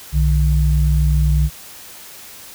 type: tone pair together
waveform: sine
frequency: 62.55 / 150.5 Hz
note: B1 / D3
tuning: +23 / +43 cents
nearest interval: octave + minor third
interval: 1520 cents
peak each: -13 / -17 dBFS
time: 0.12-1.5 s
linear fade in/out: 50 ms
effects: white hiss -38 dBFS RMS until 2.54 s